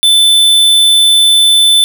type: tone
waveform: square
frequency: 3520 Hz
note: A7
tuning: in tune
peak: -5 dBFS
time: 0.03-1.84 s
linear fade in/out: 0 ms
effects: none